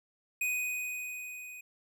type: tone with level ramp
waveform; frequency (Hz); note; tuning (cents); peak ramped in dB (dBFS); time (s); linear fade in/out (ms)
square; 2493; D#7; +3; -29 to -45; 0.41-1.61; 5
effects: none